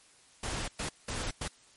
pink noise bursts at uneven times, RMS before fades -35 dBFS, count 4, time 0.43-0.68 / 0.79-0.89 / 1.08-1.31 / 1.41-1.48 s, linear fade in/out 5 ms, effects white hiss -60 dBFS RMS until 1.76 s + MP3 48 kbps

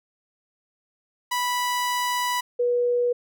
sawtooth / sine tone pair in turn, 985 / 485.7 Hz, B5 / B4, -5 / -29 cents, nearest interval octave, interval 1224 cents, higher first, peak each -19 dBFS, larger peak neither, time 1.31-2.41 / 2.59-3.13 s, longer first, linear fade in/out 10 ms, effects none

